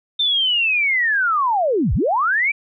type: linear two-way sweep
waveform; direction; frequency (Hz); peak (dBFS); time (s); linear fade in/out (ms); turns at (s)
sine; down then up; 3610 to 40.65 to 2377; -15; 0.19-2.52; 10; 1.94
effects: none

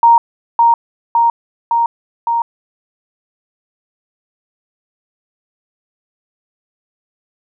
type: tone with echo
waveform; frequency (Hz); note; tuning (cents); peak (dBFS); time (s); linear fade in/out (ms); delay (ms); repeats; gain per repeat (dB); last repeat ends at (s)
sine; 932.3; A#5; 0; -4; 0.03-0.18; 2; 560; 4; -2; 2.42
effects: none

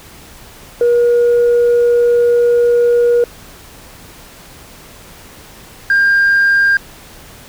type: tone pair in turn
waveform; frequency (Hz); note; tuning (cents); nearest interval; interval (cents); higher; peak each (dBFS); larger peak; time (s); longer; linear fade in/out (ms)
sine; 478.2 / 1601.5; A#4 / G6; +44 / +37; octave + major sixth; 2093; second; -6; neither; 0.81-3.24 / 5.9-6.77; first; 2
effects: tanh soft clip ceiling -6 dBFS + pink hiss -38 dBFS RMS until 7.48 s

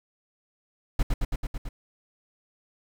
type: noise with echo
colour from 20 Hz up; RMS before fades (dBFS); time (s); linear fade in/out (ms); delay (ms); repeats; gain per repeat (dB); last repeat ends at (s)
brown; -21; 0.99-1.03; 5; 110; 6; -2; 1.69
effects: none

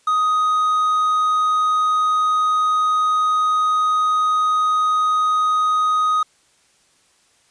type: tone with quantisation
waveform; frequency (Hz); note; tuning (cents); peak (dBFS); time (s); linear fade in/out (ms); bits
triangle; 1250; D#6; +8; -13; 0.07-6.23; 5; 7
effects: white hiss -58 dBFS RMS until 7.5 s + resampled to 22050 Hz

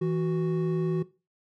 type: tone pair together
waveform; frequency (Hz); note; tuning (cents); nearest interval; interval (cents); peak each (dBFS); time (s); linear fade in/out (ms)
triangle; 163.11 / 370; E3 / F#4; -18 / 0; octave + major second; 1418; -25; 0.01-1.03; 10
effects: noise-tail reverb RT60 0.3 s tail -18 dB re dry

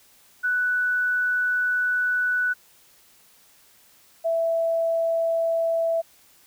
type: tone pair in turn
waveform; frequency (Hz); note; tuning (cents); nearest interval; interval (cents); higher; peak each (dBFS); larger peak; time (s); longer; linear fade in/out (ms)
sine; 1485 / 661.5; F#6 / E5; +6 / +6; octave + major second; 1400; first; -20; neither; 0.43-2.54 / 4.24-6.02; first; 20
effects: white hiss -56 dBFS RMS until 6.46 s

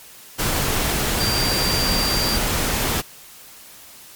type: tone in noise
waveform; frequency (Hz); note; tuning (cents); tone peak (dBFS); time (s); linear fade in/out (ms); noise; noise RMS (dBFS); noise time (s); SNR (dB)
sine; 4716; D8; +6; -22; 1.19-2.38; 20; pink; -21; 0.38-3.02; -4
effects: white hiss -43 dBFS RMS until 4.15 s + MP3 96 kbps

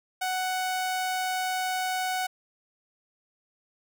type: tone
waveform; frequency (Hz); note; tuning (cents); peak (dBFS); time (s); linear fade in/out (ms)
sawtooth; 743; F#5; +7; -23; 0.21-2.27; 10
effects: none

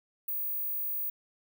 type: tone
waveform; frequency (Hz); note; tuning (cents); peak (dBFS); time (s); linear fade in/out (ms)
sine; 15550; B9; -28; -30; 0.28-1.1; 5
effects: none

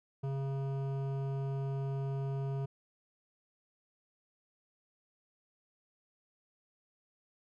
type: tone with hard clipping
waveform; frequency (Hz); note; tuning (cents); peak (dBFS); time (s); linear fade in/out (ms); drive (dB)
sine; 136.5; C#3; -26; -35; 0.23-2.66; 10; 13
effects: none

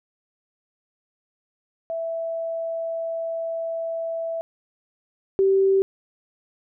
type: tone pair in turn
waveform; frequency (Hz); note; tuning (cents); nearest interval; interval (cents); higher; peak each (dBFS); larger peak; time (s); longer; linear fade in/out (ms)
sine; 660 / 387.4; E5 / G4; +2 / -20; major sixth; 922; first; -25 / -15; second; 1.9-4.41 / 5.39-5.82; first; 0
effects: none

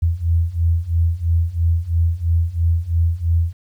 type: beating tone pair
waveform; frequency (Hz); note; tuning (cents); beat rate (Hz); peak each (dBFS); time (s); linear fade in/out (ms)
sine; 82.1 / 85.1; E2 / F2; -6 / -44; 3; -19 / -17; 0.02-3.53; 10
effects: 9-bit

